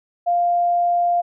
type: tone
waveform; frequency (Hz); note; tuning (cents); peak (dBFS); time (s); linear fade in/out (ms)
sine; 698.5; F5; 0; -15; 0.26-1.22; 20
effects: none